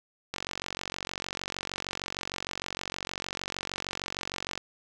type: click train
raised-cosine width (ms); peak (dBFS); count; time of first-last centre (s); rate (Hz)
0.2; -15; 198; 0.34-4.577; 46.5
effects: none